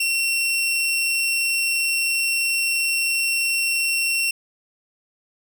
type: tone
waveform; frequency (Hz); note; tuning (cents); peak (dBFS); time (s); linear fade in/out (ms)
sawtooth; 2723; F7; -44; -16; 0-4.31; 5
effects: none